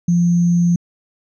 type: tone with sample-and-hold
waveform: sine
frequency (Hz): 173.4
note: F3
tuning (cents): -12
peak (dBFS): -11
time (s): 0.08-0.76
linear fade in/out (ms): 5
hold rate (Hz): 6300
effects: resampled to 22050 Hz